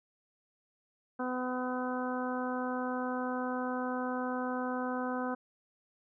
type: harmonic tone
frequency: 252.3 Hz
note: B3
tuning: 37 cents sharp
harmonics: 1 / 2 / 3 / 4 / 5 / 6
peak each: -35 / -38 / -40 / -41 / -42 / -43 dBFS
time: 1.19-5.35 s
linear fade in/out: 10 ms
effects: none